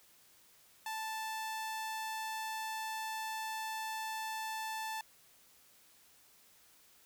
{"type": "tone", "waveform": "sawtooth", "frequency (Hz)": 880, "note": "A5", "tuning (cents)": 0, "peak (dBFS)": -34, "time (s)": [0.86, 5.01], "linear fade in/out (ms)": 2, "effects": ["white hiss -64 dBFS RMS until 7.05 s"]}